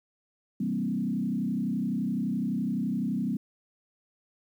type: tone with frequency modulation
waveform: sine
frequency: 220 Hz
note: A3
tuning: in tune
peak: -26 dBFS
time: 0.6-3.37 s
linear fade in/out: 5 ms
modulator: 31.8 Hz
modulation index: 1.6
effects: 10-bit